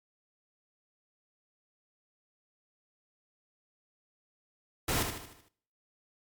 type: noise with echo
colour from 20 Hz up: pink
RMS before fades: -30 dBFS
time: 4.88-5.03 s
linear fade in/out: 5 ms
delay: 76 ms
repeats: 6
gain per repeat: -6 dB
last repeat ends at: 5.486 s
effects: noise-tail reverb RT60 0.6 s tail -20 dB re dry + MP3 96 kbps